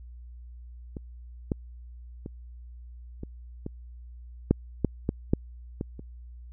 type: clicks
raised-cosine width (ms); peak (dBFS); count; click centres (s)
3; -23 / -13 / -23 / -23 / -20 / -6 / -9 / -12 / -8 / -17 / -27; 11; 0.968 / 1.518 / 2.261 / 3.234 / 3.664 / 4.51 / 4.847 / 5.091 / 5.335 / 5.811 / 5.994
effects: added 60 Hz sine -42 dBFS peak until 6.52 s